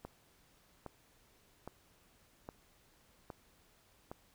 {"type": "click train", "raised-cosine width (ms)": 1, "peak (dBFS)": -30, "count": 6, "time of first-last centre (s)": [0.05, 4.115], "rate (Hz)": 1.23, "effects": ["pink hiss -68 dBFS RMS until 4.34 s"]}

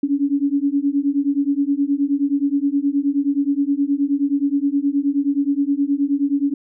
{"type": "beating tone pair", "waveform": "sine", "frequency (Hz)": [277.5, 287], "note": ["C#4", "D4"], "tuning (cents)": [2, -40], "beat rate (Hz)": 9.5, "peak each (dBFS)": -19, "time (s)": [0.03, 6.54], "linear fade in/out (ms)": 5, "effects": []}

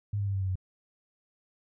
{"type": "tone with pitch steps", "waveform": "sine", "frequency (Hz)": [102.6, 100.6, 98.65, 96.73, 94.85, 93], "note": ["G#2", "G2", "G2", "G2", "F#2", "F#2"], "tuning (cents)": [-21, 45, 11, -23, 43, 9], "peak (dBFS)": -27, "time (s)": [0.13, 0.556], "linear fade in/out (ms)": 5, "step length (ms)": 71, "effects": []}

